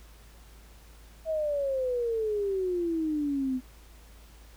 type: exponential sweep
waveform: sine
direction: down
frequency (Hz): 650 to 251.3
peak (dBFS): -26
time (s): 1.25-3.61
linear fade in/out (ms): 50
effects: added 54 Hz sine -50 dBFS peak until 4.56 s + pink hiss -57 dBFS RMS until 4.56 s